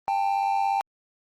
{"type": "tone pair together", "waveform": "triangle", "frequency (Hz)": [792.9, 890], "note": ["G5", "A5"], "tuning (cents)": [20, 20], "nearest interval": "major second", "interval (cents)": 200, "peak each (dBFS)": [-21, -25], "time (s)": [0.08, 0.81], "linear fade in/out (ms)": 0, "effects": ["Opus 24 kbps"]}